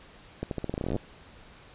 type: accelerating click train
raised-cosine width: 2 ms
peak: -17 dBFS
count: 17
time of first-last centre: 0.43-0.963 s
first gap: 82 ms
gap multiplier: 0.86
effects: pink hiss -52 dBFS RMS until 1.74 s + resampled to 8000 Hz